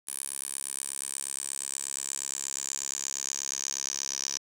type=tone with band-pass filter sweep; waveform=10% pulse; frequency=68.4 Hz; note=C#2; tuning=23 cents flat; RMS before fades=-35 dBFS; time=0.07-4.38 s; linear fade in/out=10 ms; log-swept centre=10000 to 5900 Hz; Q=7.3; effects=none

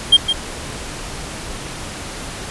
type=tone with echo; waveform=triangle; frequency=3202 Hz; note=G7; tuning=36 cents sharp; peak=-3 dBFS; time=0.12-0.17 s; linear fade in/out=10 ms; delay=160 ms; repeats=1; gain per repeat=-9 dB; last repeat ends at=0.33 s; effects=pink hiss -29 dBFS RMS until 2.5 s + resampled to 24000 Hz

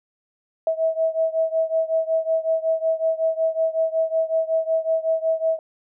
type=beating tone pair; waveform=sine; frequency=645 / 650.4 Hz; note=E5 / E5; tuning=-38 / -23 cents; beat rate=5.4 Hz; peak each=-21 / -23 dBFS; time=0.67-5.59 s; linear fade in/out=2 ms; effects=none

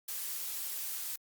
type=noise; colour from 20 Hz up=blue; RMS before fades=-38 dBFS; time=0.08-1.16 s; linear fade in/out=5 ms; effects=Opus 48 kbps

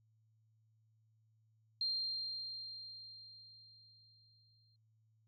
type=tone with exponential decay; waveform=sine; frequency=4186 Hz; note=C8; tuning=in tune; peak=-33 dBFS; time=1.81-4.76 s; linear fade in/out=2 ms; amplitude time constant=640 ms; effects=added 110 Hz sine -70 dBFS peak until 5.27 s

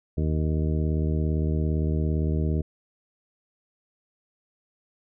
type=harmonic tone; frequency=77.6 Hz; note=D#2; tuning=4 cents flat; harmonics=1 / 2 / 3 / 4 / 5 / 6 / 8; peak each=-24 / -27 / -33 / -34 / -35 / -39 / -42 dBFS; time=0.17-2.62 s; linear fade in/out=10 ms; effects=none

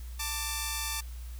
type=tone pair together; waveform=5% pulse; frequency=890 / 1171.2 Hz; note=A5 / D6; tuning=+20 / -5 cents; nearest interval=perfect fourth; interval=475 cents; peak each=-23 dBFS; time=0.19-1.01 s; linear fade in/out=10 ms; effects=added 60 Hz sine -38 dBFS peak until 1.39 s + white hiss -55 dBFS RMS until 1.39 s

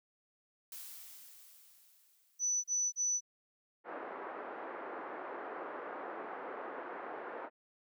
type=noise with exponential decay; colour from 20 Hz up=blue; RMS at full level=-46 dBFS; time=0.72-3.21 s; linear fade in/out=2 ms; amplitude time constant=540 ms
type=tone bursts; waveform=sine; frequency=5970 Hz; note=F#8; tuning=15 cents sharp; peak=-30 dBFS; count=3; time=2.39-3.208 s; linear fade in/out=50 ms; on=250 ms; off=34 ms
type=band-pass noise; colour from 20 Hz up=pink; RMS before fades=-44 dBFS; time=3.84-7.5 s; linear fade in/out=50 ms; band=350 to 1600 Hz; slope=24 dB/octave
effects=none

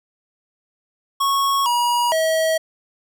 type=tone with pitch steps; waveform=square; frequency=1103 / 960 / 642 Hz; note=C#6 / B5 / E5; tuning=-9 / -49 / -46 cents; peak=-17 dBFS; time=1.2-2.58 s; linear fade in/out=10 ms; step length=460 ms; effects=none

